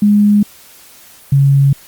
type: tone pair in turn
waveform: sine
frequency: 206.6 / 138.65 Hz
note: G#3 / C#3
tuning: -9 / +1 cents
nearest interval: perfect fifth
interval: 690 cents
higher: first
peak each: -6 dBFS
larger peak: neither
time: 0.02-0.43 / 1.32-1.73 s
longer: neither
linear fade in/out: 5 ms
effects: white hiss -41 dBFS RMS until 1.87 s + Opus 32 kbps